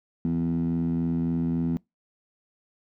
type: tone with band-pass filter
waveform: 15% pulse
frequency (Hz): 83.6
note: E2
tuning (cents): +25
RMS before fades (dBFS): -26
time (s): 0.25-1.77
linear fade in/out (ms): 0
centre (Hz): 210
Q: 7
effects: noise-tail reverb RT60 0.2 s tail -25 dB re dry